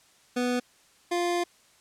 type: tone pair in turn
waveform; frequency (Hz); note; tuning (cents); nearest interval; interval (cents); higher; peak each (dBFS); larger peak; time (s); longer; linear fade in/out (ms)
25% pulse; 246.9 / 349.2; B3 / F4; 0 / 0; tritone; 600; second; -21; neither; 0.36-0.6 / 1.11-1.44; second; 10
effects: white hiss -60 dBFS RMS until 1.8 s + low-pass 9000 Hz 12 dB/octave